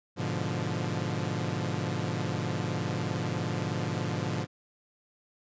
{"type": "chord", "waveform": "sawtooth", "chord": "G# diminished seventh", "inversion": "none", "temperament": "equal", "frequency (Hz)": [103.83, 123.47, 146.83, 174.61], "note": ["G#2", "B2", "D3", "F3"], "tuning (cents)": [0, 0, 0, 0], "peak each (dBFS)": -31, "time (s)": [0.16, 4.47], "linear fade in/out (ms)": 50, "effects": ["resampled to 16000 Hz"]}